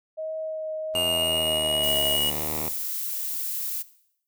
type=tone with vibrato; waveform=sine; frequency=630 Hz; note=D#5; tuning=21 cents sharp; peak=-29 dBFS; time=0.17-2.17 s; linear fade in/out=20 ms; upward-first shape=triangle; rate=1.3 Hz; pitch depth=12 cents each way
type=linear two-way sweep; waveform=5% pulse; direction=down then up; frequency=87.31 to 71.2 to 79.1 Hz; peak=-20 dBFS; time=0.94-2.69 s; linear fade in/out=5 ms; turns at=2.01 s
type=tone with pitch glide; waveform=square; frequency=2833 to 2904 Hz; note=F7 to F#7; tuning=+24 to -33 cents; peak=-24 dBFS; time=0.95-2.3 s; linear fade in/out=5 ms; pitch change=+43 cents; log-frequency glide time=1.06-1.88 s
type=noise; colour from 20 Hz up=violet; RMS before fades=-30 dBFS; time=1.82-3.83 s; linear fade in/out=20 ms
effects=noise-tail reverb RT60 0.7 s tail -17 dB re dry